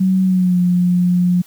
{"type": "tone with pitch glide", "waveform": "sine", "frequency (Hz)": [188, 178.27], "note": ["F#3", "F3"], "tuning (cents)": [28, 36], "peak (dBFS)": -11, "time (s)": [0, 1.42], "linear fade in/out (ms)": 10, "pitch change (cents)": -92, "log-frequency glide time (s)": [0.23, 0.59], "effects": ["white hiss -47 dBFS RMS until 1.46 s"]}